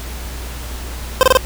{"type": "tone bursts", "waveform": "25% pulse", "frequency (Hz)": 519, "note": "C5", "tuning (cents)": -14, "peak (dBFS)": -3, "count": 4, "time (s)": [1.21, 1.371], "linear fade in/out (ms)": 0, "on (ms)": 20, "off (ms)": 27, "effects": ["added 60 Hz sine -26 dBFS peak until 1.45 s", "pink hiss -32 dBFS RMS until 1.45 s"]}